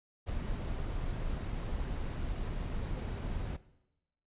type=noise with ADSR envelope; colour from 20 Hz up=brown; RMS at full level=-33 dBFS; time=0.26-3.57 s; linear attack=34 ms; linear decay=11 ms; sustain=-3 dB; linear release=15 ms; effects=noise-tail reverb RT60 0.9 s tail -17 dB re dry + resampled to 8000 Hz